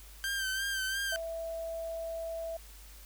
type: tone with vibrato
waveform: sawtooth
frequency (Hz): 1568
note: G6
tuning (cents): 0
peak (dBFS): -28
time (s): 0.24-1.16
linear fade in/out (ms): 0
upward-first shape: sine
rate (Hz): 2.9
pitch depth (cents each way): 42
type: tone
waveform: sine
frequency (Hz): 659.3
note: E5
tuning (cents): 0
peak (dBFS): -35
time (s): 1.12-2.57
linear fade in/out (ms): 5
effects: added 50 Hz sine -50 dBFS peak until 3.05 s + white hiss -55 dBFS RMS until 3.05 s